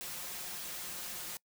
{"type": "noise with comb filter", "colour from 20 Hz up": "white", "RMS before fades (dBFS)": -42, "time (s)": [0.01, 1.37], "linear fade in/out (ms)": 0, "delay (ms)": 5.6, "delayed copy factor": 0.8, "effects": ["noise-tail reverb RT60 0.1 s tail -24 dB re dry"]}